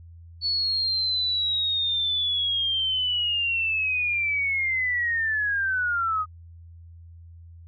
sine linear sweep, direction down, 4444 to 1236 Hz, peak -22 dBFS, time 0.41-6.26 s, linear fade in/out 50 ms, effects added 84 Hz sine -43 dBFS peak until 7.67 s

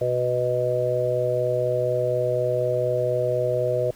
harmonic tone, 124.1 Hz, B2, 9 cents sharp, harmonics 1 / 3 / 4 / 5, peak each -29 / -29 / -24 / -24 dBFS, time 0.01-3.91 s, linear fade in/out 5 ms, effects pink hiss -51 dBFS RMS until 3.95 s

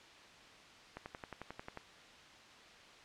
click train, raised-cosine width 0.5 ms, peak -29 dBFS, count 10, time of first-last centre 0.97-1.774 s, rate 11.2 Hz, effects white hiss -57 dBFS RMS until 3.04 s + low-pass 4000 Hz 12 dB/octave

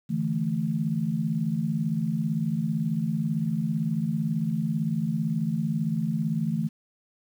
sine chord, D suspended second, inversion none, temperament equal, 146.83 / 164.81 / 220 Hz, D3 / E3 / A3, 0 / 0 / 0 cents, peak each -31 / -27 / -28 dBFS, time 0.09-6.69 s, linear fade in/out 20 ms, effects 9-bit

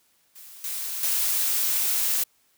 blue noise with level steps, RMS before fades -45 / -31 / -24 dBFS, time 0.35-2.24 s, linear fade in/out 10 ms, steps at 0.64 / 1.03 s, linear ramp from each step 2 ms, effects white hiss -65 dBFS RMS until 2.57 s

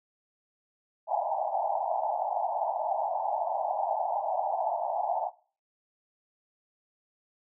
pink band-pass noise, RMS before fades -30 dBFS, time 1.07-5.31 s, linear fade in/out 50 ms, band 630 to 910 Hz, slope 96 dB/octave, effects noise-tail reverb RT60 0.4 s tail -19 dB re dry

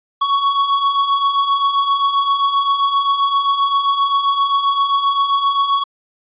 square beating tone pair, 1108.7 / 1116.3 Hz, C#6 / C#6, 0 / +12 cents, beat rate 7.6 Hz, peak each -22 / -15 dBFS, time 0.21-5.84 s, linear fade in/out 10 ms, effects resampled to 8000 Hz

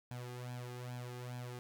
sawtooth tone with flanger, 123.47 Hz, B2, in tune, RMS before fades -45 dBFS, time 0.11-1.59 s, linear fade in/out 0 ms, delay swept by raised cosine 1.2 to 2.5 ms, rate 2.4 Hz, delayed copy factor +0.75, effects none

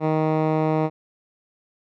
10% pulse tone with low-pass filter, 156.5 Hz, D#3, 10 cents sharp, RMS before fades -21 dBFS, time 0-0.9 s, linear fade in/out 50 ms, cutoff 1300 Hz, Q 0.56, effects none

